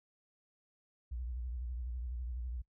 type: tone with vibrato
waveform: sine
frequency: 60.9 Hz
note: B1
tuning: 24 cents flat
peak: -37 dBFS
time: 1.11-2.62 s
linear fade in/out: 10 ms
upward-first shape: sine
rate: 12 Hz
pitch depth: 120 cents each way
effects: noise-tail reverb RT60 0.1 s tail -22 dB re dry